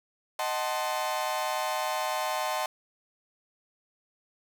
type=chord; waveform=40% pulse; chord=D# diminished seventh; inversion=none; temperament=equal with one note detuned; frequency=622.3 / 752.9 / 880 / 1046.5 Hz; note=D#5 / F#5 / A5 / C6; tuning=0 / +30 / 0 / 0 cents; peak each=-33 dBFS; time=0.39-2.66 s; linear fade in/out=2 ms; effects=none